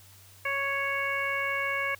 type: harmonic tone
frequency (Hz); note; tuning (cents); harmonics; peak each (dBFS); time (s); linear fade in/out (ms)
554.4; C#5; 0; 1 / 2 / 3 / 4 / 5; -36 / -34 / -33 / -30 / -40; 0.45-1.95; 5
effects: added 96 Hz sine -55 dBFS peak until 1.99 s + white hiss -55 dBFS RMS until 1.99 s